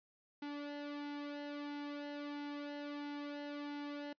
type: tone with flanger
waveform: sawtooth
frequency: 290 Hz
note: D4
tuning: 22 cents flat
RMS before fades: -44 dBFS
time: 0.42-4.13 s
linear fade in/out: 5 ms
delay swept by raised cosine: 1.8 to 2.62 ms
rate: 1.5 Hz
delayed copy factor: -0.65
effects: noise-tail reverb RT60 0.1 s tail -25 dB re dry + resampled to 11025 Hz